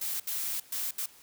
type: noise bursts at uneven times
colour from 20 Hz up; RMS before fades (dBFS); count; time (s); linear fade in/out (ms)
blue; -33; 4; 0.01-0.2 / 0.27-0.6 / 0.72-0.91 / 0.98-1.06; 5
effects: white hiss -56 dBFS RMS until 1.22 s